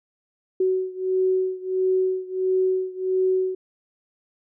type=beating tone pair; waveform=sine; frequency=373.4 / 374.9 Hz; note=F#4 / F#4; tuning=+16 / +23 cents; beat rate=1.5 Hz; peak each=-22 / -24 dBFS; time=0.6-3.55 s; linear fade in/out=5 ms; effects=none